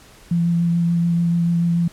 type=tone with vibrato; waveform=sine; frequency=170.3 Hz; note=F3; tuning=43 cents flat; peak=-15 dBFS; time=0.31-1.88 s; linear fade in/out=5 ms; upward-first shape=triangle; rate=6.9 Hz; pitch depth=16 cents each way; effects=pink hiss -47 dBFS RMS until 1.92 s + low-pass 12000 Hz 12 dB/octave